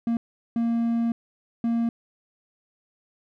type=tone bursts at uneven times; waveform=triangle; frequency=232.2 Hz; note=A#3; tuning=7 cents flat; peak=-19 dBFS; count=3; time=0.07-0.17 / 0.56-1.12 / 1.64-1.89 s; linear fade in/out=2 ms; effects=none